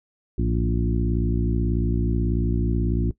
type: harmonic tone with a mistuned harmonic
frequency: 58.27 Hz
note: A#1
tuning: in tune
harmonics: 1 / 2 / 3 / 4 / 5 / 6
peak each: -23 / -26 / -28 / -29 / -30 / -31 dBFS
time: 0.38-3.11 s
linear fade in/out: 5 ms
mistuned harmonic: 2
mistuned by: -77 cents
effects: noise-tail reverb RT60 0.1 s tail -18 dB re dry